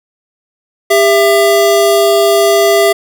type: tone pair together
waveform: square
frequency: 400.1 / 666.7 Hz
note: G4 / E5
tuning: +35 / +19 cents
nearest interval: major sixth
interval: 884 cents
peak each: -10 dBFS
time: 0.9-2.93 s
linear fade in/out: 10 ms
effects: none